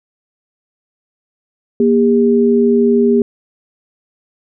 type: tone pair together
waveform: sine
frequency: 236.8 / 404 Hz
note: A#3 / G#4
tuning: +27 / -48 cents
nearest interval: major sixth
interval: 925 cents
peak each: -11 dBFS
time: 1.8-3.22 s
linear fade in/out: 2 ms
effects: none